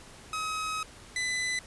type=tone pair in turn; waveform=sawtooth; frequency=1272 / 2004 Hz; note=D#6 / B6; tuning=+38 / +25 cents; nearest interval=minor sixth; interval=787 cents; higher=second; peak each=-27 / -25 dBFS; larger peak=second; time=0.33-0.83 / 1.16-1.59 s; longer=first; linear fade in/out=2 ms; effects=pink hiss -50 dBFS RMS until 1.66 s + resampled to 24000 Hz